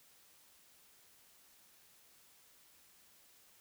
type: silence
effects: white hiss -65 dBFS RMS until 3.6 s